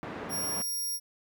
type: band-pass noise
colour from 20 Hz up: pink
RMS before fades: -39 dBFS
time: 0.03-0.62 s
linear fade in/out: 0 ms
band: 150 to 1600 Hz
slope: 12 dB/octave
type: tone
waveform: 10% pulse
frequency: 5600 Hz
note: F8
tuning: 4 cents sharp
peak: -25 dBFS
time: 0.29-1 s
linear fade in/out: 50 ms
effects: none